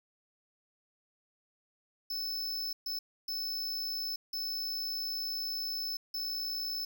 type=tone bursts at uneven times; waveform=square; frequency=5260 Hz; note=E8; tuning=5 cents flat; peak=-34 dBFS; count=5; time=2.1-2.73 / 2.86-2.99 / 3.28-4.16 / 4.33-5.97 / 6.14-6.85 s; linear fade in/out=5 ms; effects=11-bit